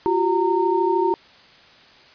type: tone cluster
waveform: sine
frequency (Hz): 349.3 / 382.4 / 920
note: F4 / G4 / A#5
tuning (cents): 0 / -43 / -23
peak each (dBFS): -21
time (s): 0.06-1.14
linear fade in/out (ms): 0
effects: white hiss -49 dBFS RMS until 2.14 s + resampled to 11025 Hz